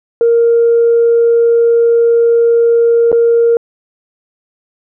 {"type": "tone with dropouts", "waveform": "sine", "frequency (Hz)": 466.2, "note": "A#4", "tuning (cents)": 0, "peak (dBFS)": -5, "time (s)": [0.21, 3.57], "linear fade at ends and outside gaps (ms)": 1, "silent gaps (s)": [3.117, 3.127], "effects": ["tanh soft clip ceiling -2 dBFS"]}